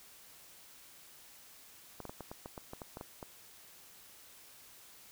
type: clicks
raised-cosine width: 1 ms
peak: -29 dBFS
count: 12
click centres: 2.003 / 2.053 / 2.095 / 2.207 / 2.315 / 2.459 / 2.578 / 2.734 / 2.818 / 2.971 / 3.011 / 3.228 s
effects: white hiss -57 dBFS RMS until 5.11 s